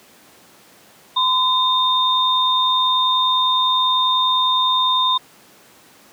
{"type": "tone pair together", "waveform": "sine", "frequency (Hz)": [1019, 3649], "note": ["C6", "A#7"], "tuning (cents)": [-46, -38], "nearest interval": "octave + minor seventh", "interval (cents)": 2208, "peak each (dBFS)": -17, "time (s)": [1.16, 5.18], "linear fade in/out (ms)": 10, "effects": ["pink hiss -48 dBFS RMS until 6.12 s", "high-pass 200 Hz 12 dB/octave"]}